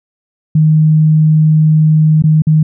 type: tone with dropouts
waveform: sine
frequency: 155.56 Hz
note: D#3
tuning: in tune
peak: -5 dBFS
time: 0.55-2.63 s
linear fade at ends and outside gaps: 5 ms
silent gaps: 2.223-2.238 / 2.421-2.469 s
effects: none